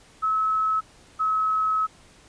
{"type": "tone pair in turn", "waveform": "sine", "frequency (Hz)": [1293, 1285.8], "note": ["E6", "E6"], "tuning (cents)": [-34, -43], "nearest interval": "unison", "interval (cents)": 9, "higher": "first", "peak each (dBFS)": -20, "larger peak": "neither", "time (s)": [[0.22, 0.81], [1.19, 1.87]], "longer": "second", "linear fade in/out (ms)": 20, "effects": ["pink hiss -53 dBFS RMS until 2.28 s", "resampled to 22050 Hz"]}